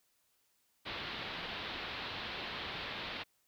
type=low-pass noise; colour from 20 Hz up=white; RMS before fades=-42 dBFS; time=0.85-3.24 s; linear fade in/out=20 ms; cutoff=4100 Hz; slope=48 dB/octave; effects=white hiss -75 dBFS RMS until 3.47 s